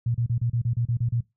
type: tone bursts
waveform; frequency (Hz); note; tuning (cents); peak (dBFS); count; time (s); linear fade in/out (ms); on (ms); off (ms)
sine; 118.3; A#2; +26; -21; 10; 0.06-1.207; 5; 85; 33
effects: noise-tail reverb RT60 0.2 s tail -20 dB re dry